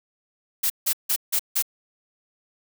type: noise bursts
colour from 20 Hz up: blue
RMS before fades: -22 dBFS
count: 5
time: 0.63-1.625 s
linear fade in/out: 10 ms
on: 71 ms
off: 160 ms
effects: none